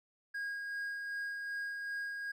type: tone with tremolo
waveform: triangle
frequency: 1634 Hz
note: G#6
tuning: 29 cents flat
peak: -34 dBFS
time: 0.34-2.32 s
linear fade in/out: 10 ms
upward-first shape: sine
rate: 2.6 Hz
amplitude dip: 30%
effects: none